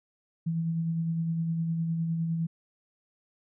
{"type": "tone with tremolo", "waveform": "sine", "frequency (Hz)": 164.81, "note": "E3", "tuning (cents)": 0, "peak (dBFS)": -25, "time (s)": [0.46, 2.47], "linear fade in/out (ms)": 10, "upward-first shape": "sine", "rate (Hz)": 9.8, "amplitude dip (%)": 30, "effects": []}